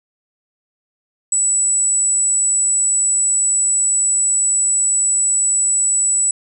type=tone; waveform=sine; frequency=7902 Hz; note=B8; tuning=in tune; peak=-13 dBFS; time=1.32-6.31 s; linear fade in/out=2 ms; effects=none